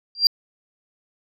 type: tone with exponential growth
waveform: sine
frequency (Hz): 4743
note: D8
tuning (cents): +16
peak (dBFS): -5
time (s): 0.15-0.27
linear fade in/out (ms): 1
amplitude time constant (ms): 26
effects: tanh soft clip ceiling -7 dBFS